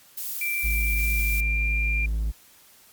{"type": "noise", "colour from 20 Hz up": "violet", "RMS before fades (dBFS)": -31, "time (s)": [0.17, 1.41], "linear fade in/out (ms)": 10}
{"type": "tone with pitch glide", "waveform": "sine", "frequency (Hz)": [2349, 2385], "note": ["D7", "D7"], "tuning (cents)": [0, 26], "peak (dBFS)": -25, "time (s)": [0.41, 2.06], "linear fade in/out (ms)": 5, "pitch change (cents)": 26, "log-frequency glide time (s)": [0.75, 1.69]}
{"type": "tone", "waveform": "triangle", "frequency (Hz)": 54.3, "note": "A1", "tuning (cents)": -22, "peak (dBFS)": -21, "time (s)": [0.63, 2.32], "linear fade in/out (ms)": 20}
{"effects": ["white hiss -54 dBFS RMS until 2.92 s", "Opus 48 kbps"]}